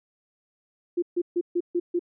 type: tone bursts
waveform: sine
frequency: 349.2 Hz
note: F4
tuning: in tune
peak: -21 dBFS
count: 6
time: 0.97-1.994 s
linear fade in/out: 10 ms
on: 54 ms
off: 140 ms
effects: none